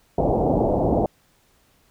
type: low-pass noise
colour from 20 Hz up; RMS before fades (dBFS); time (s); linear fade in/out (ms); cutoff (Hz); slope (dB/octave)
white; -20; 0.18-1.06; 2; 770; 48
effects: pink hiss -61 dBFS RMS until 1.9 s